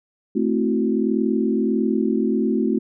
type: chord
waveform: sine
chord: F# half-diminished seventh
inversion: first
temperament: equal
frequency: 220 / 261.6 / 329.6 / 370 Hz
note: A3 / C4 / E4 / F#4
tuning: 0 / 0 / 0 / 0 cents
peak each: -21 / -23 / -25 / -24 dBFS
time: 0.35-2.79 s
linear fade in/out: 10 ms
effects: none